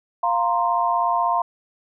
sine chord, F suspended fourth, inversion none, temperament just, 698.5 / 931.3 / 1047.7 Hz, F5 / Bb5 / C6, 0 / -2 / +2 cents, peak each -22 dBFS, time 0.23-1.42 s, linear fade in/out 5 ms, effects none

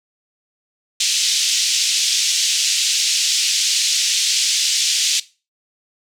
white band-pass noise, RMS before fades -18 dBFS, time 1-5.2 s, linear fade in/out 5 ms, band 2800 to 6900 Hz, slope 24 dB/octave, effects noise-tail reverb RT60 0.3 s tail -18 dB re dry

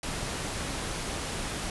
pink low-pass noise, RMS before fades -34 dBFS, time 0.03-1.7 s, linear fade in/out 2 ms, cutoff 11000 Hz, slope 96 dB/octave, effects none

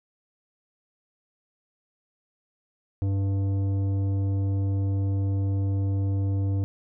sine tone with tanh clipping, 98 Hz, G2, in tune, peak -24 dBFS, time 3.02-6.64 s, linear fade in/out 0 ms, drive 11 dB, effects none

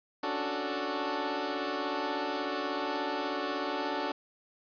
15% pulse chord, D major seventh, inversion third, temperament equal, 277.2 / 293.7 / 370 / 440 Hz, C#4 / D4 / F#4 / A4, 0 / 0 / 0 / 0 cents, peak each -33 / -29 / -30 / -31 dBFS, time 0.23-4.12 s, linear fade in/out 5 ms, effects resampled to 11025 Hz + 9-bit

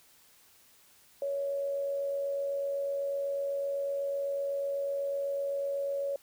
sine tone with amplitude modulation, 559 Hz, C#5, 14 cents sharp, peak -28 dBFS, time 1.22-6.16 s, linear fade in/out 2 ms, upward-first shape sine, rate 88 Hz, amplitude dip 35%, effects white hiss -61 dBFS RMS until 6.22 s

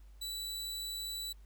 sawtooth tone, 3951 Hz, B7, in tune, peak -35 dBFS, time 0.21-1.33 s, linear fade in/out 10 ms, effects added 50 Hz sine -52 dBFS peak until 1.45 s + pink hiss -71 dBFS RMS until 1.45 s

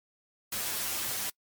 white noise with comb filter, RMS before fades -33 dBFS, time 0.52-1.3 s, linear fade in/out 5 ms, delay 9.1 ms, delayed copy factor +0.6, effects noise-tail reverb RT60 0.1 s tail -26 dB re dry + MP3 96 kbps

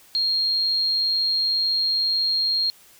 sine tone, 4234 Hz, C8, 20 cents sharp, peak -19 dBFS, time 0.15-2.7 s, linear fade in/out 0 ms, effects white hiss -52 dBFS RMS until 2.99 s

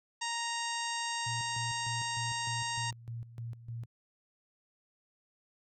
harmonic tone, 932.3 Hz, A#5, in tune, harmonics 1 / 2 / 3 / 4 / 5 / 6 / 7 / 8 / 9, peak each -37 / -40 / -42 / -43 / -44 / -45 / -45 / -46 / -47 dBFS, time 0.21-2.91 s, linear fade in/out 10 ms
sine tone with tremolo, 116.54 Hz, A#2, in tune, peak -37 dBFS, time 1.26-3.86 s, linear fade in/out 10 ms, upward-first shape square, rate 3.3 Hz, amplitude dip 75%
effects none

